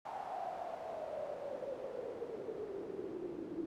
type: noise with band-pass filter sweep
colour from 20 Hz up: pink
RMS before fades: -43 dBFS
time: 0.05-3.66 s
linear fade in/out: 5 ms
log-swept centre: 810 to 320 Hz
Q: 9.2
effects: none